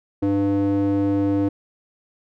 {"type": "tone with band-pass filter", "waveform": "square", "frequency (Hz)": 99.5, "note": "G2", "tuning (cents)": 26, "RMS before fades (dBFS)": -20, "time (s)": [0.22, 1.49], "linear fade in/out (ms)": 10, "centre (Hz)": 350, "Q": 3.5, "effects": []}